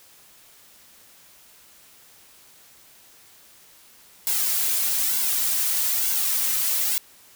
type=noise with flanger; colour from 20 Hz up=blue; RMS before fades=-23 dBFS; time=4.27-6.98 s; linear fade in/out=0 ms; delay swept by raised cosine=1.6 to 3.6 ms; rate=1.1 Hz; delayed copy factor=-0.85; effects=white hiss -52 dBFS RMS until 7.35 s